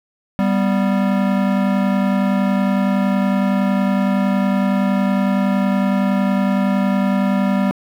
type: tone pair together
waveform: square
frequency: 195.6 / 246.4 Hz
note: G3 / B3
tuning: -4 / -4 cents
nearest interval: major third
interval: 400 cents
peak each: -16 / -21 dBFS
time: 0.39-7.71 s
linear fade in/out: 0 ms
effects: low-pass 2000 Hz 12 dB/octave + 7-bit